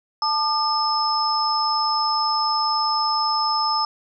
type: tone cluster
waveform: sine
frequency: 881 / 1205 / 5210 Hz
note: A5 / D6 / E8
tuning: +2 / +44 / -21 cents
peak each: -23 dBFS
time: 0.22-3.85 s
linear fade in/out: 2 ms
effects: none